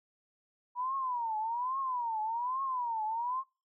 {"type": "tone with vibrato", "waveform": "sine", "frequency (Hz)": 965, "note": "B5", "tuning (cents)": -40, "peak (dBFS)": -31, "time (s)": [0.75, 3.44], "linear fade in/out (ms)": 50, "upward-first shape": "triangle", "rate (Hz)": 1.2, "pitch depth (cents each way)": 220, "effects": ["noise-tail reverb RT60 0.3 s tail -25 dB re dry"]}